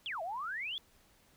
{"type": "exponential two-way sweep", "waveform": "sine", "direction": "down then up", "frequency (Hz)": [3520, 629, 3520], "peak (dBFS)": -36, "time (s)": [0.06, 0.78], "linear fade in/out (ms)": 0, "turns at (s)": 0.22, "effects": ["pink hiss -66 dBFS RMS until 1.36 s"]}